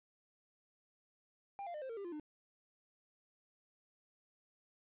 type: tone with pitch steps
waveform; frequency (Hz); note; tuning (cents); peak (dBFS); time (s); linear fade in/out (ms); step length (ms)
triangle; 797 / 693.8 / 604 / 525.8 / 457.8 / 398.5 / 346.9 / 302; G5 / F5 / D5 / C5 / A#4 / G4 / F4 / D4; +28 / -12 / +48 / +8 / -31 / +28 / -12 / +48; -40; 1.59-2.198; 0; 76
effects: resampled to 8000 Hz + 13-bit